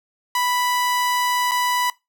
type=tone with dropouts; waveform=sawtooth; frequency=987.8 Hz; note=B5; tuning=in tune; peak=-15 dBFS; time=0.35-1.9 s; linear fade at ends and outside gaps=2 ms; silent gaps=1.512-1.517 s; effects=noise-tail reverb RT60 0.2 s tail -20 dB re dry